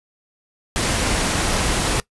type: noise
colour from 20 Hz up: pink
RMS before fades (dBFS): -20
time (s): 0.76-2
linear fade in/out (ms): 0
effects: noise-tail reverb RT60 0.1 s tail -21 dB re dry + resampled to 24000 Hz